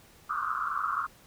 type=band-pass noise; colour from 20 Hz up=pink; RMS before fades=-31 dBFS; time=0.29-1.07 s; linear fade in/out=20 ms; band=1100 to 1400 Hz; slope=96 dB/octave; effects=pink hiss -57 dBFS RMS until 1.26 s